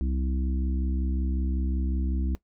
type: harmonic tone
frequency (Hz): 65.41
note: C2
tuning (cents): 0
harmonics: 1 / 3 / 4 / 5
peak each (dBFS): -25 / -35 / -37 / -39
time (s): 0.01-2.35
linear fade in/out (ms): 0
effects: noise-tail reverb RT60 0.1 s tail -18 dB re dry

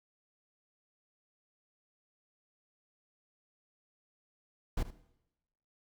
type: noise with echo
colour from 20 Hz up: brown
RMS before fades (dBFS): -31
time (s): 4.77-4.83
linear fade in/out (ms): 5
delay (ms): 77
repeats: 1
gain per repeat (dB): -15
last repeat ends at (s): 4.907
effects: noise-tail reverb RT60 0.9 s tail -18 dB re dry

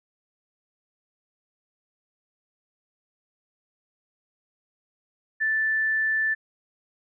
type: tone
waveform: sine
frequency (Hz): 1760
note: A6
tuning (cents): 0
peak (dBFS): -21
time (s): 5.4-6.35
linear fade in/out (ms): 20
effects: none

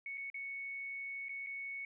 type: tone with dropouts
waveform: sine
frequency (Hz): 2217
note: C#7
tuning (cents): 0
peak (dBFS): -40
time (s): 0.06-1.85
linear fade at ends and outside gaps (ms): 2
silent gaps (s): 0.174-0.178 / 0.301-0.343 / 1.285-1.292 / 1.464-1.469
effects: none

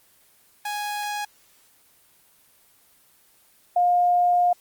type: tone pair in turn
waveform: sawtooth / sine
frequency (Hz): 830 / 709.6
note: G#5 / F5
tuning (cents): -1 / +27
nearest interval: minor third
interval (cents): 272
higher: first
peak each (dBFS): -23 / -16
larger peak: second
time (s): 0.65-1.25 / 3.76-4.53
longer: second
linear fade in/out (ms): 5
effects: white hiss -58 dBFS RMS until 4.6 s + Opus 24 kbps

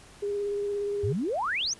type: tone with vibrato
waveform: sine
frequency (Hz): 406.9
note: G#4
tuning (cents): -35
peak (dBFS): -27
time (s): 0.22-1.13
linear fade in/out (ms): 10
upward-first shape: square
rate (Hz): 17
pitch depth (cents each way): 11
type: exponential sweep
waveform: sine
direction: up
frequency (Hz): 84 to 6645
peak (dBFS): -26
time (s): 1.03-1.74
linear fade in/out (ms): 10
effects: pink hiss -52 dBFS RMS until 1.79 s + resampled to 24000 Hz

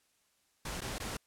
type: noise with dropouts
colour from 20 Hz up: pink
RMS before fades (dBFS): -39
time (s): 0.65-1.17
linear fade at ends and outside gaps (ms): 5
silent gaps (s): 0.807-0.816 / 0.984-1
effects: white hiss -73 dBFS RMS until 1.26 s + low-pass 11000 Hz 12 dB/octave

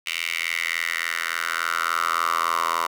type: tone with high-pass filter sweep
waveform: 10% pulse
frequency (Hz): 83.5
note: E2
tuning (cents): +23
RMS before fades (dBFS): -25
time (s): 0.06-2.87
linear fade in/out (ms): 10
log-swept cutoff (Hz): 2500 to 980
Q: 4.7
effects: none

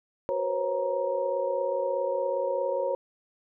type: tone cluster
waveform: sine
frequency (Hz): 370.7 / 479.1 / 507 / 544 / 939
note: F#4 / A#4 / B4 / C#5 / A#5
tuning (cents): +3 / +47 / +45 / -33 / +12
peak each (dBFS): -36 / -34 / -35 / -27 / -35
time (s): 0.29-2.95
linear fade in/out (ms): 0
effects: none

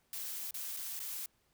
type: noise with dropouts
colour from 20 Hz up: blue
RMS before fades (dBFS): -41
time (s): 0.13-1.26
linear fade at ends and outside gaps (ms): 1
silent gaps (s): 0.509-0.542 / 0.766-0.77 / 0.993-1.001
effects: pink hiss -74 dBFS RMS until 1.53 s

